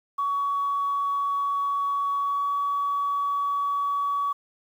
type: tone with pitch glide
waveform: sine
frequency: 1126 to 1133.8 Hz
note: C#6 to C#6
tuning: +27 to +39 cents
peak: -22 dBFS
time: 0.18-4.33 s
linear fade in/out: 10 ms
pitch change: +12 cents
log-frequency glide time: 2.21-2.53 s
effects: tanh soft clip ceiling -18 dBFS + 9-bit